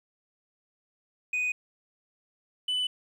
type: tone pair in turn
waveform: sine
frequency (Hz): 2489 / 2995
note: D#7 / F#7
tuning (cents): 0 / +20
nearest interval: minor third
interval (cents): 320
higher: second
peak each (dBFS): -23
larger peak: neither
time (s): 1.33-1.52 / 2.68-2.87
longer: neither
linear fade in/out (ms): 5
effects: tanh soft clip ceiling -25 dBFS + 10-bit